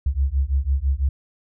sine beating tone pair, 65.41 / 71.41 Hz, C2 / D2, 0 / -48 cents, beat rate 6 Hz, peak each -21 dBFS, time 0.06-1.09 s, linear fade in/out 5 ms, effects none

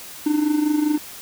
triangle tone with amplitude modulation, 300.6 Hz, D4, 40 cents sharp, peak -12 dBFS, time 0.26-0.98 s, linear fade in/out 5 ms, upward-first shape sine, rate 25 Hz, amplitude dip 65%, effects white hiss -38 dBFS RMS until 1.21 s

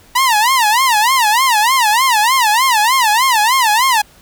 sawtooth tone with vibrato, 946 Hz, A#5, 25 cents sharp, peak -6 dBFS, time 0.15-4.02 s, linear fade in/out 10 ms, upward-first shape sine, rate 3.3 Hz, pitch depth 220 cents each way, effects pink hiss -46 dBFS RMS until 4.21 s

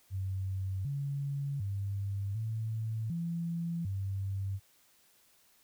sine tone with pitch steps, 95.4 / 140.4 / 99.3 / 111 / 168.9 / 97.5 Hz, G2 / C#3 / G2 / A2 / E3 / G2, -47 / +22 / +23 / +16 / +42 / -9 cents, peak -32 dBFS, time 0.1-4.6 s, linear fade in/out 50 ms, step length 750 ms, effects white hiss -66 dBFS RMS until 5.63 s

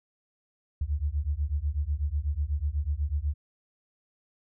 sine beating tone pair, 69.4 / 77.5 Hz, C#2 / D#2, +3 / -6 cents, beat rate 8.1 Hz, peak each -29 dBFS, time 0.81-3.34 s, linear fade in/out 5 ms, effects none

